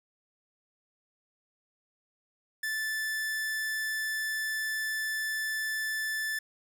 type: tone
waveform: 45% pulse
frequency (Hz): 1753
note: A6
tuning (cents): -7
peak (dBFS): -30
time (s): 2.63-6.39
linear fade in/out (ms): 5
effects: none